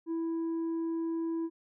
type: tone with tanh clipping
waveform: sine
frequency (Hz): 329.6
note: E4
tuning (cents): 0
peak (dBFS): -31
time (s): 0.06-1.5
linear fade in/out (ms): 50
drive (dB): 3
effects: none